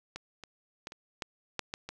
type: clicks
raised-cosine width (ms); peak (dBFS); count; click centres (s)
0.2; -22 / -27 / -22 / -28 / -17 / -14 / -18 / -23; 8; 0.16 / 0.437 / 0.871 / 0.921 / 1.222 / 1.593 / 1.739 / 1.89
effects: none